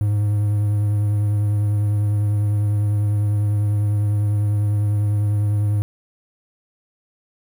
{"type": "tone with vibrato", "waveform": "triangle", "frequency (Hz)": 103.83, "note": "G#2", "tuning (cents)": 0, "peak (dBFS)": -14, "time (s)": [0.01, 5.82], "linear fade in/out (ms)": 0, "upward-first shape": "triangle", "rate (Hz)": 10, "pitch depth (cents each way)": 25, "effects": ["8-bit"]}